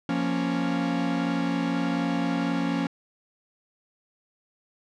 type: chord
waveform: 45% pulse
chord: Bb minor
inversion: second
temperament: equal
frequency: 174.61 / 233.1 / 277.2 Hz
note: F3 / Bb3 / Db4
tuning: 0 / 0 / 0 cents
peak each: -29 / -30 / -27 dBFS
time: 0.09-2.87 s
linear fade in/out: 2 ms
effects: low-pass 4000 Hz 12 dB/octave